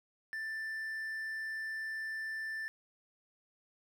triangle tone, 1771 Hz, A6, 11 cents sharp, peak -35 dBFS, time 0.33-2.68 s, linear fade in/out 0 ms, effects none

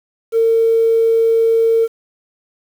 triangle tone, 454.4 Hz, A#4, 44 cents flat, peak -6 dBFS, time 0.32-1.88 s, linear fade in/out 50 ms, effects tanh soft clip ceiling -8 dBFS + 7-bit

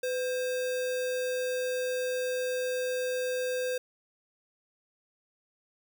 sine tone with sample-and-hold, 504 Hz, B4, 35 cents sharp, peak -28 dBFS, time 0.03-3.78 s, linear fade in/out 5 ms, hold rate 2100 Hz, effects none

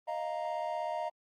triangle chord, Eb suspended second, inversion none, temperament equal, 622.3 / 698.5 / 932.3 Hz, Eb5 / F5 / Bb5, 0 / 0 / 0 cents, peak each -35 / -35 / -36 dBFS, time 0.07-1.1 s, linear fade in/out 20 ms, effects Opus 32 kbps

